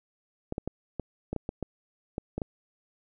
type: clicks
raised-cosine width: 2 ms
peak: -18 dBFS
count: 11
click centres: 0.524 / 0.581 / 0.676 / 0.997 / 1.33 / 1.363 / 1.491 / 1.627 / 2.181 / 2.38 / 2.418 s
effects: none